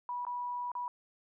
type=tone with dropouts; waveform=sine; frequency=977 Hz; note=B5; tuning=19 cents flat; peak=-34 dBFS; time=0.09-0.88 s; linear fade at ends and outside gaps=1 ms; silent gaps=0.251-0.267 / 0.717-0.752 s; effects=none